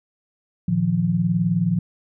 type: chord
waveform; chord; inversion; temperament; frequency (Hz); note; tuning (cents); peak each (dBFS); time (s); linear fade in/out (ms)
sine; Bb suspended fourth; none; equal with one note detuned; 114.87 / 155.56 / 174.61; Bb2 / Eb3 / F3; -25 / 0 / 0; -25 / -24 / -19; 0.68-1.79; 5
effects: none